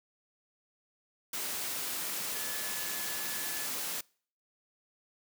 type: tone in noise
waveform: sine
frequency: 1719 Hz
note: A6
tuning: 41 cents flat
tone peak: -44 dBFS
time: 2.35-3.66 s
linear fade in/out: 5 ms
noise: white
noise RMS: -36 dBFS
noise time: 1.33-4.01 s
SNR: -11 dB
effects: noise-tail reverb RT60 0.5 s tail -26 dB re dry + high-pass 150 Hz 12 dB/octave